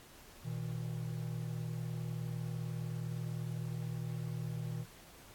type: tone pair together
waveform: triangle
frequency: 120 / 159.79 Hz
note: B2 / D#3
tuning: -49 / +46 cents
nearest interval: perfect fourth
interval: 495 cents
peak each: -37 / -38 dBFS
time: 0.43-4.86 s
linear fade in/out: 50 ms
effects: pink hiss -57 dBFS RMS until 5.34 s + AAC 64 kbps